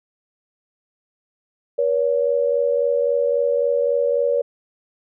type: tone pair together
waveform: sine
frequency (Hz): 481.3 / 565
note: B4 / C#5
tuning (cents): -45 / +33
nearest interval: minor third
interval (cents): 278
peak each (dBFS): -19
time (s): 1.78-4.42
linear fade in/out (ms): 10
effects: none